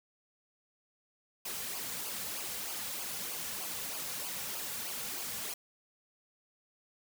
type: noise with flanger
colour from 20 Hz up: white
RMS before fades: -39 dBFS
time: 1.45-5.54 s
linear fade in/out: 5 ms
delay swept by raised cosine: 0.52 to 3.22 ms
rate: 3.2 Hz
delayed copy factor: -0.65
effects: none